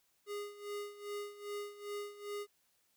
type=tone with tremolo; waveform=square; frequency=410.7 Hz; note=G#4; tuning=19 cents flat; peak=-39 dBFS; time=0.26-2.47 s; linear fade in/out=50 ms; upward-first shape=sine; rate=2.5 Hz; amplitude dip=80%; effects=white hiss -75 dBFS RMS until 2.96 s